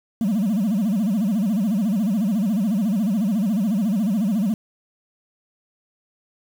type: tone with vibrato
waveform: sine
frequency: 207.7 Hz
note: G#3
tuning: in tune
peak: -15 dBFS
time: 0.21-4.54 s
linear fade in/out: 2 ms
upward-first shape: sine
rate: 14 Hz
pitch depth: 220 cents each way
effects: tanh soft clip ceiling -17 dBFS + 7-bit